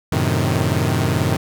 sawtooth chord, F# diminished seventh, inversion none, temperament equal with one note detuned, 92.5 / 110.77 / 130.81 / 155.56 Hz, F#2 / A2 / C3 / Eb3, 0 / +12 / 0 / 0 cents, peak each -18 dBFS, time 0.12-1.37 s, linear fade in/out 5 ms, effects none

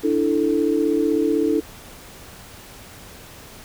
sine chord, D suspended second, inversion none, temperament equal, 293.7 / 329.6 / 440 Hz, D4 / E4 / A4, 0 / 0 / 0 cents, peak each -21 dBFS, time 0.03-1.61 s, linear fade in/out 20 ms, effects pink hiss -42 dBFS RMS until 3.64 s

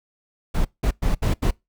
brown noise bursts at uneven times, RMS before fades -19 dBFS, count 5, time 0.54-0.65 / 0.83-0.91 / 1.02-1.15 / 1.22-1.34 / 1.42-1.51 s, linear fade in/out 10 ms, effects noise-tail reverb RT60 0.2 s tail -24 dB re dry

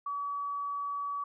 sine tone, 1140 Hz, C#6, 48 cents sharp, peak -32 dBFS, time 0.06-1.24 s, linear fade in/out 5 ms, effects none

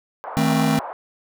pink band-pass noise, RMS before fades -32 dBFS, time 0.24-0.93 s, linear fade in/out 0 ms, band 660 to 1100 Hz, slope 24 dB/octave
square chord, A diminished, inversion second, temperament just, 158.4 / 220 / 264 Hz, Eb3 / A3 / C4, +31 / 0 / +16 cents, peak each -22 dBFS, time 0.37-0.79 s, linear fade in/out 0 ms
effects none

